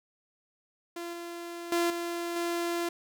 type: tone with level steps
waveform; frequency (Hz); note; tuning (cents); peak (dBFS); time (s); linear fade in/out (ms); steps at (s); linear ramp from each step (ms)
sawtooth; 342.8; F4; -32; -32 / -34 / -21 / -28 / -25; 0.96-2.89; 5; 1.13 / 1.72 / 1.9 / 2.36; 2
effects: none